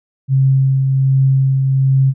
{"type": "tone with tremolo", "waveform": "sine", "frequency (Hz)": 134.2, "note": "C3", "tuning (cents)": 44, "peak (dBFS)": -8, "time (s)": [0.28, 2.14], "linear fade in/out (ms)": 50, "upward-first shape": "triangle", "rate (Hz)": 1.3, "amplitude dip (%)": 35, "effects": []}